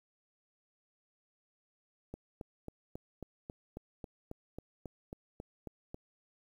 click train, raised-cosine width 2 ms, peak -29 dBFS, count 15, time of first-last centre 2.14-5.944 s, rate 3.68 Hz, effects 10-bit

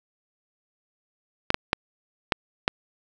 clicks, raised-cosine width 0.3 ms, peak -3 dBFS, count 5, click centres 1.504 / 1.544 / 1.731 / 2.322 / 2.679 s, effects none

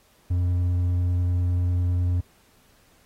sine tone with hard clipping, 89 Hz, F2, 33 cents sharp, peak -21 dBFS, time 0.3-2.21 s, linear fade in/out 10 ms, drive 3 dB, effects pink hiss -60 dBFS RMS until 3.05 s + AAC 48 kbps

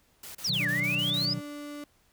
white noise bursts, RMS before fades -43 dBFS, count 7, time 0.23-1.256 s, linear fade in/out 5 ms, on 120 ms, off 31 ms
sine exponential two-way sweep, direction down then up, 6040 to 1661.2 to 5160 Hz, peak -26 dBFS, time 0.44-1.34 s, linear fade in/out 10 ms, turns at 0.68 s
triangle chord, B major, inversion none, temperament just, 123.47 / 154.34 / 185.21 Hz, B2 / D#3 / F#3, 0 / -14 / +2 cents, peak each -34 dBFS, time 0.47-1.41 s, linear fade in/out 20 ms
35% pulse tone, 292.2 Hz, D4, 9 cents flat, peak -36 dBFS, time 0.6-1.84 s, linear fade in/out 2 ms
effects pink hiss -66 dBFS RMS until 2.12 s

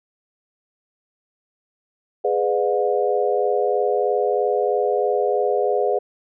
sine chord, G# diminished seventh, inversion none, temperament just, 415.3 / 498.4 / 598 / 717.6 Hz, G#4 / B4 / D5 / F5, 0 / +16 / +31 / +47 cents, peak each -21 / -22 / -25 / -24 dBFS, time 2.24-5.99 s, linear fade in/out 10 ms, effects none

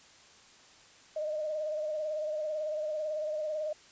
sine tone with vibrato, 614 Hz, D#5, 23 cents flat, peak -31 dBFS, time 1.16-3.73 s, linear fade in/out 5 ms, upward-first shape sine, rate 18 Hz, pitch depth 44 cents each way, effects white hiss -57 dBFS RMS until 3.91 s + resampled to 16000 Hz

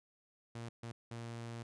sawtooth tone bursts at uneven times, 116.54 Hz, A#2, in tune, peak -39 dBFS, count 3, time 0.55-0.69 / 0.83-0.92 / 1.11-1.63 s, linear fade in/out 5 ms, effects resampled to 22050 Hz

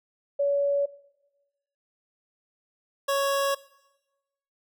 sine / 25% pulse tone pair in turn, 566 / 554.7 Hz, C#5 / C#5, +36 / +1 cents, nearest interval unison, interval 35 cents, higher first, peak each -21 / -19 dBFS, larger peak second, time 0.39-0.86 / 3.08-3.55 s, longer neither, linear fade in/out 10 ms, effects noise-tail reverb RT60 1.0 s tail -20 dB re dry

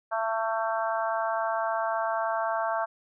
harmonic tone, 223.7 Hz, A3, 29 cents sharp, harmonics 3 / 4 / 5 / 6 / 7, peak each -29 / -31 / -33 / -35 / -36 dBFS, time 0.11-2.86 s, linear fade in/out 20 ms, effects none

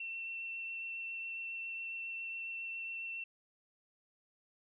sine tone with vibrato, 2700 Hz, E7, 41 cents sharp, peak -39 dBFS, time 0-3.24 s, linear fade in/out 5 ms, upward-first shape sine, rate 7.3 Hz, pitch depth 8 cents each way, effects none

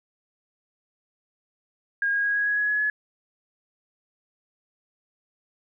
sine tone with pitch steps, 1626 / 1636.4 / 1646.8 / 1657.3 / 1667.9 / 1678.5 / 1689.2 / 1700 Hz, G#6 / G#6 / G#6 / G#6 / G#6 / G#6 / G#6 / G#6, -37 / -26 / -15 / -4 / +7 / +18 / +29 / +40 cents, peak -21 dBFS, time 2.02-2.9 s, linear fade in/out 2 ms, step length 110 ms, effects none

